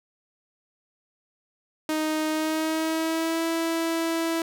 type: tone with pitch glide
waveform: sawtooth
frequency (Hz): 311.1 to 329.4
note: D#4 to E4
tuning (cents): 0 to -1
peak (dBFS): -20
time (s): 1.89-4.42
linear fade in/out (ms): 2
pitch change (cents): +99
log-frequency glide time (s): 2.3-3.45
effects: none